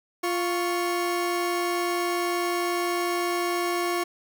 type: tone pair together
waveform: 30% pulse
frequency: 349.2 / 1107.3 Hz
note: F4 / C#6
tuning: 0 / -2 cents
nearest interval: octave + minor sixth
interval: 1998 cents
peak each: -23 / -27 dBFS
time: 0.23-4.04 s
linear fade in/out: 10 ms
effects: none